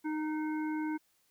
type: harmonic tone with a mistuned harmonic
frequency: 309 Hz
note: D#4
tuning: 12 cents flat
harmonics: 1 / 3 / 5 / 7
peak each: -32 / -42 / -46 / -49 dBFS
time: 0.04-0.98 s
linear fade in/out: 20 ms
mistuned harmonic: 5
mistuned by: -23 cents
effects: white hiss -72 dBFS RMS until 1.3 s